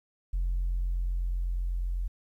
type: tone with level ramp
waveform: sine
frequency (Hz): 44.04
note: F1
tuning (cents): +15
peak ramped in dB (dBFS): -24 to -27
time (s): 0.33-2.08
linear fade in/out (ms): 10
effects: tanh soft clip ceiling -23 dBFS + 11-bit